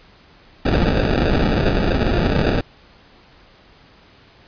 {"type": "noise with sample-and-hold", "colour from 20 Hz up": "pink", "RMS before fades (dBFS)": -17, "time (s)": [0.65, 2.61], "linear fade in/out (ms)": 5, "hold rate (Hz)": 1050, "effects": ["pink hiss -49 dBFS RMS until 4.47 s", "resampled to 11025 Hz"]}